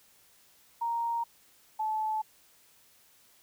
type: tone pair in turn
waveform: sine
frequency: 932 / 867.7 Hz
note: A#5 / A5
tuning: -1 / -24 cents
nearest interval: minor second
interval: 123 cents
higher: first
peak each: -28 dBFS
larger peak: neither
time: 0.81-1.24 / 1.79-2.22 s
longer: neither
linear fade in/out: 10 ms
effects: white hiss -62 dBFS RMS until 3.42 s